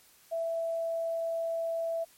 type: tone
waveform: sine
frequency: 662 Hz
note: E5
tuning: 7 cents sharp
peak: -29 dBFS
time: 0.31-2.05 s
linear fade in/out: 20 ms
effects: white hiss -60 dBFS RMS until 2.17 s + MP3 64 kbps